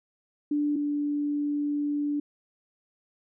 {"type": "tone pair in turn", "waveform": "sine", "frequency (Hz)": [293.7, 291.7], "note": ["D4", "D4"], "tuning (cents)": [0, -12], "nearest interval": "unison", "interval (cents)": 12, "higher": "first", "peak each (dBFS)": [-23, -25], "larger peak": "first", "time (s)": [[0.51, 0.76], [0.76, 2.2]], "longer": "second", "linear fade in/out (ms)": 5, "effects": []}